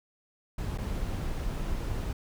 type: noise with dropouts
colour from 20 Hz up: brown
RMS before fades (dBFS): -32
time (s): 0.58-2.13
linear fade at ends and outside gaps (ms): 5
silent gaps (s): 0.777-0.783
effects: none